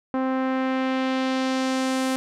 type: tone with low-pass filter sweep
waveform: sawtooth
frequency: 261.6 Hz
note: C4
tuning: in tune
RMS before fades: -24 dBFS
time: 0.14-2.16 s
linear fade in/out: 0 ms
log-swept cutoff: 1200 to 11000 Hz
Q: 1
effects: none